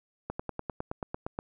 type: slowing click train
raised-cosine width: 1 ms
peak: -19 dBFS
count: 11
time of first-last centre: 0.3-1.389 s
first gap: 95 ms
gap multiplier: 1.03
effects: none